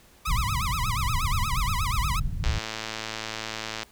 sawtooth tone with vibrato, 1124 Hz, C#6, 24 cents sharp, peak -24 dBFS, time 0.25-2.2 s, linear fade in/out 10 ms, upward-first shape sine, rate 8.4 Hz, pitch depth 260 cents each way
pink low-pass noise, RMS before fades -27 dBFS, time 0.27-2.59 s, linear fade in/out 10 ms, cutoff 140 Hz, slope 24 dB/octave
click train, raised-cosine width 0.2 ms, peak -14 dBFS, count 154, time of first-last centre 2.44-3.831 s, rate 110 Hz
effects pink hiss -56 dBFS RMS until 3.91 s

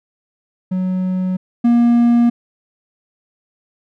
triangle tone pair in turn, 185 / 237.2 Hz, F#3 / A#3, 0 / +30 cents, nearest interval major third, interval 430 cents, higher second, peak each -14 / -7 dBFS, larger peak second, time 0.71-1.37 / 1.64-2.3 s, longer neither, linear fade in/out 10 ms, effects none

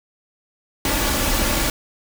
pink noise with comb filter, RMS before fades -20 dBFS, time 0.85-1.7 s, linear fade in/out 2 ms, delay 3.5 ms, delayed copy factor +0.55, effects none

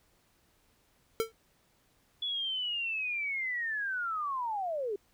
square tone with exponential decay, 448.9 Hz, A4, 35 cents sharp, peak -24 dBFS, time 1.2-1.32 s, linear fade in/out 0 ms, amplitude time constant 26 ms
sine linear sweep, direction down, 3428 to 383.1 Hz, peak -31 dBFS, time 2.22-4.96 s, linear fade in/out 5 ms
effects pink hiss -69 dBFS RMS until 5.13 s

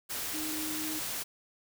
sine tone in noise, 310.4 Hz, D#4, 4 cents flat, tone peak -37 dBFS, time 0.33-1 s, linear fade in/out 20 ms, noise white, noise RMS -36 dBFS, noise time 0.09-1.24 s, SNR -4 dB, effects none

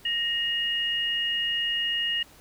sine tone pair together, 1864.7 / 2861 Hz, A#6 / F7, 0 / +41 cents, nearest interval perfect fifth, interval 741 cents, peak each -31 / -25 dBFS, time 0.05-2.23 s, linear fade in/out 5 ms, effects pink hiss -53 dBFS RMS until 2.4 s

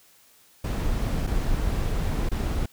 brown noise with dropouts, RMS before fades -25 dBFS, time 0.64-2.66 s, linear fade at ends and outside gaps 5 ms, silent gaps 1.268-1.272 / 2.29-2.315 s, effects white hiss -57 dBFS RMS until 2.72 s

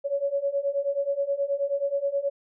sine beating tone pair, 555 / 564.4 Hz, C#5 / C#5, +2 / +31 cents, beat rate 9.4 Hz, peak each -28 / -26 dBFS, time 0.04-2.3 s, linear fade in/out 20 ms, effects none

